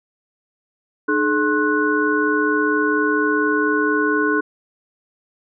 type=tone cluster; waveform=sine; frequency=302.4 / 426.7 / 1064 / 1479 Hz; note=D#4 / G#4 / C6 / F#6; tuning=-49 / +47 / +29 / -1 cents; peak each=-20 / -21 / -24 / -20 dBFS; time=1.08-4.41 s; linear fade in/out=10 ms; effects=none